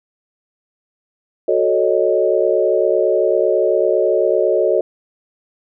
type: chord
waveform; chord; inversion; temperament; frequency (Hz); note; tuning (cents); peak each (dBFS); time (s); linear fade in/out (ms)
sine; D# half-diminished seventh; first; equal; 370 / 440 / 554.4 / 622.3; F#4 / A4 / C#5 / D#5; 0 / 0 / 0 / 0; -18; 1.48-4.81; 5
effects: none